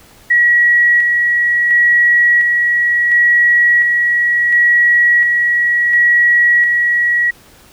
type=tone with tremolo; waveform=sine; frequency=1918 Hz; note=A#6; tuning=49 cents sharp; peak=-7 dBFS; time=0.3-7.31 s; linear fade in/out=10 ms; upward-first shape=square; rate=0.71 Hz; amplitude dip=30%; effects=pink hiss -44 dBFS RMS until 7.72 s